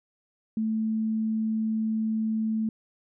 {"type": "tone", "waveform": "sine", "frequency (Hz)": 220, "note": "A3", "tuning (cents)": 0, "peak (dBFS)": -24, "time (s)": [0.57, 2.69], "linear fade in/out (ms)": 2, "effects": []}